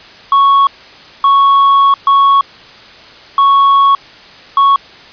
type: tone bursts at uneven times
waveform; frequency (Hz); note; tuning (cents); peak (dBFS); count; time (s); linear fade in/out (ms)
triangle; 1108.7; C#6; 0; -3; 5; 0.32-0.67 / 1.24-1.94 / 2.07-2.41 / 3.38-3.95 / 4.57-4.76; 2
effects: white hiss -36 dBFS RMS until 5.12 s + resampled to 11025 Hz